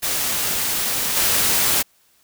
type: noise with level steps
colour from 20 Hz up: white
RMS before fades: -22 / -18 dBFS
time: 0.02-1.83 s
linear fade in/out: 20 ms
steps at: 1.16 s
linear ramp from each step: 10 ms
effects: white hiss -59 dBFS RMS until 2.23 s